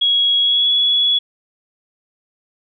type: tone with pitch glide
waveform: sine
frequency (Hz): 3322 to 3382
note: G#7 to G#7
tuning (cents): 0 to +31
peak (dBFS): -12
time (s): 0.01-1.19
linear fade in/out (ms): 10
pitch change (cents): +31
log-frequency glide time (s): 0.4-0.72
effects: none